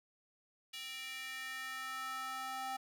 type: tone with high-pass filter sweep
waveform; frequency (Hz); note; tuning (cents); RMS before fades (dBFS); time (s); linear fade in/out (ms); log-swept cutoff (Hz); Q
square; 261.6; C4; 0; -43; 0.73-2.77; 10; 2900 to 860; 2.7
effects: none